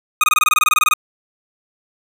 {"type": "tone bursts", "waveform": "25% pulse", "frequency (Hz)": 1244.5, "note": "D#6", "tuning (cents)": 0, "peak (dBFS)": -7, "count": 15, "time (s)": [0.21, 0.937], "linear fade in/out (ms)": 2, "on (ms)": 27, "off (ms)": 23, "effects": ["8-bit"]}